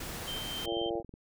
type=noise; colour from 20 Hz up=pink; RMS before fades=-40 dBFS; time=0-0.66 s; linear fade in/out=5 ms
type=tone with tremolo; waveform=sine; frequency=3129 Hz; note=G7; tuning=4 cents flat; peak=-36 dBFS; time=0.27-0.9 s; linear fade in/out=10 ms; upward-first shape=sine; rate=4.2 Hz; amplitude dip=30%
type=click train; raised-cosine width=3 ms; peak=-34 dBFS; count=12; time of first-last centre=0.63-1.139 s; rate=21.6 Hz
type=harmonic tone; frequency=114.4 Hz; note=A#2; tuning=32 cents flat; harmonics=3 / 4 / 5 / 6 / 7; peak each=-34 / -36 / -38 / -40 / -41 dBFS; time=0.64-1.03 s; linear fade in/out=50 ms
effects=none